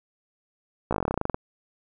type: slowing click train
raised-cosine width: 1 ms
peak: -11 dBFS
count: 16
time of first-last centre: 0.91-1.344 s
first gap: 16 ms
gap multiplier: 1.08
effects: none